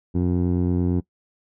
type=tone with low-pass filter; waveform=15% pulse; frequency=88.8 Hz; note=F2; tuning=29 cents sharp; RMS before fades=-21 dBFS; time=0.14-1.01 s; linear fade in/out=20 ms; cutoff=350 Hz; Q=1; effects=noise-tail reverb RT60 0.1 s tail -21 dB re dry

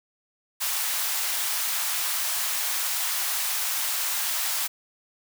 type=high-pass noise; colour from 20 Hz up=white; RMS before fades=-27 dBFS; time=0.6-4.68 s; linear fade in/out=20 ms; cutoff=720 Hz; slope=24 dB/octave; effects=none

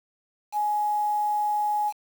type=tone with quantisation; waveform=sine; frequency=837 Hz; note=G#5; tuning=13 cents sharp; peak=-22 dBFS; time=0.52-1.93 s; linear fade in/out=50 ms; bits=7; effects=none

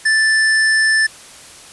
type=tone; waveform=square; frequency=1760 Hz; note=A6; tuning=in tune; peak=-12 dBFS; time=0.05-1.07 s; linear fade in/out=10 ms; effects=white hiss -39 dBFS RMS until 1.72 s + resampled to 24000 Hz

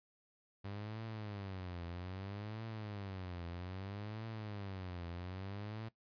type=tone with vibrato; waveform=sawtooth; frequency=98 Hz; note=G2; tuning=in tune; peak=-39 dBFS; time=0.64-5.89 s; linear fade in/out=10 ms; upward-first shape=triangle; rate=0.62 Hz; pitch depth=250 cents each way; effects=noise-tail reverb RT60 0.1 s tail -17 dB re dry + resampled to 11025 Hz

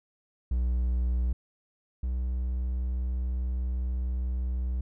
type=tone pair in turn; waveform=triangle; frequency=61.2 / 62.41 Hz; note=B1 / B1; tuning=-15 / +19 cents; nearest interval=unison; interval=34 cents; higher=second; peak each=-22 / -25 dBFS; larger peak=first; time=0.51-1.33 / 2.03-4.81 s; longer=second; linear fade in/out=5 ms; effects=none

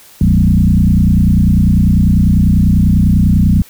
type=tone with frequency modulation; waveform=sine; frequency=130 Hz; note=C3; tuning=11 cents flat; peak=-6 dBFS; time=0.21-3.62 s; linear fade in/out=2 ms; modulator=30.1 Hz; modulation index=3; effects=white hiss -41 dBFS RMS until 3.69 s

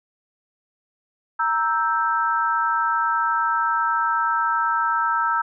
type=chord; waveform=sine; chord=E diminished; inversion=second; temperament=equal; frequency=932.3 / 1318.5 / 1568 Hz; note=Bb5 / E6 / G6; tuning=0 / 0 / 0 cents; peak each=-23 / -21 / -26 dBFS; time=1.39-5.42 s; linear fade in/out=10 ms; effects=none

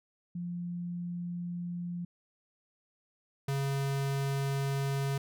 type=tone pair in turn; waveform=sine / square; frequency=174.61 / 137.99 Hz; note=F3 / C#3; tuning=0 / -8 cents; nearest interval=major third; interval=408 cents; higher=first; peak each=-34 / -30 dBFS; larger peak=second; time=0.35-2.05 / 3.48-5.18 s; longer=neither; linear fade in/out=5 ms; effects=none

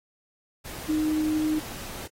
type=tone in noise; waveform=sine; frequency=309 Hz; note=D#4; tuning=12 cents flat; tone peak=-22 dBFS; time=0.88-1.6 s; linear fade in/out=20 ms; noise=pink; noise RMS=-39 dBFS; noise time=0.64-2.08 s; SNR=+14 dB; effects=AAC 48 kbps

